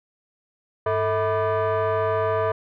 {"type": "tone with frequency modulation", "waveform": "sine", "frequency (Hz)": 100.9, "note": "G#2", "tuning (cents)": -49, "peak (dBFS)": -18, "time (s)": [0.86, 2.52], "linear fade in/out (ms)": 5, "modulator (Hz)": 544, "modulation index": 1.9, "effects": ["tanh soft clip ceiling -17 dBFS"]}